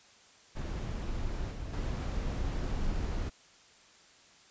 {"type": "noise with level steps", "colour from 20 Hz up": "brown", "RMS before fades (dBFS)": [-35, -39, -33], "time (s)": [0.55, 3.3], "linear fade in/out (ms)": 20, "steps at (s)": [1.51, 1.73], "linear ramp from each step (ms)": 5, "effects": ["white hiss -59 dBFS RMS until 4.5 s", "resampled to 16000 Hz"]}